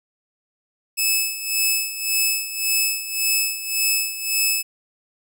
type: tone with tremolo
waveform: 10% pulse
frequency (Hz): 2602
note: E7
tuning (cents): -23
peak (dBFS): -8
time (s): 0.97-4.63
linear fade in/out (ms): 20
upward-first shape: sine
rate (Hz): 1.8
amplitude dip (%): 75
effects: none